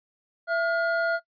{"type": "tone pair together", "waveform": "triangle", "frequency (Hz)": [667, 1423.6], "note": ["E5", "F6"], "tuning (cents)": [20, 33], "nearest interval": "octave + minor second", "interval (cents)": 1313, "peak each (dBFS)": -23, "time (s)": [0.47, 1.2], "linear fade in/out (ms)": 50, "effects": ["noise-tail reverb RT60 0.1 s tail -20 dB re dry", "resampled to 11025 Hz"]}